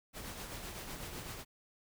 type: noise with tremolo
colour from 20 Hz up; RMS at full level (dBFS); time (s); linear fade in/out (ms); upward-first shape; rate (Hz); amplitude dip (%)
pink; -43; 0.13-1.45; 50; sine; 7.9; 40
effects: none